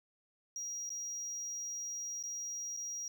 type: tone with dropouts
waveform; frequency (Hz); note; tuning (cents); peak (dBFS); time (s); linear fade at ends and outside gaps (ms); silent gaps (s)
triangle; 5720; F8; +41; -37; 0.56-3.08; 1; 0.893-0.903 / 2.228-2.237 / 2.766-2.772
effects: none